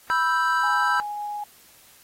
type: chord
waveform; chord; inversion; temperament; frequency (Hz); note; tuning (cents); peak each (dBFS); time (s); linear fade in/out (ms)
triangle; E minor; second; equal with one note detuned; 984.9 / 1318.5 / 1568; B5 / E6 / G6; -5 / 0 / 0; -22; 0.1-1; 0
type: tone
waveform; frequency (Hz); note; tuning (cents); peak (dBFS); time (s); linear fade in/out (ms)
sine; 830.6; G#5; 0; -28; 0.63-1.44; 5
effects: white hiss -53 dBFS RMS until 2.03 s + AAC 48 kbps